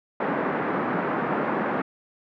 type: band-pass noise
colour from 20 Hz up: pink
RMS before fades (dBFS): -26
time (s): 0.2-1.82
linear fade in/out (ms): 5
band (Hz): 190 to 1700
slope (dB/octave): 24
effects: none